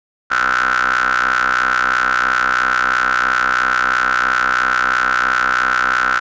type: ring-modulated tone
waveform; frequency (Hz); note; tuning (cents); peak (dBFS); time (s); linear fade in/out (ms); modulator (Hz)
25% pulse; 63; B1; +35; -7; 0.3-6.2; 20; 1420
effects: resampled to 16000 Hz